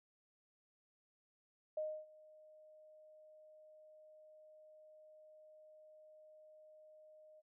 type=tone with ADSR envelope; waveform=sine; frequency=618 Hz; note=D#5; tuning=12 cents flat; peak=-36 dBFS; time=1.77-7.42 s; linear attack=5 ms; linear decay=280 ms; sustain=-23 dB; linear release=32 ms; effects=none